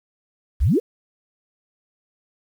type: exponential sweep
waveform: sine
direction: up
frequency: 48.07 to 520 Hz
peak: -14 dBFS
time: 0.6-0.8 s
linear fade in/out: 20 ms
effects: 8-bit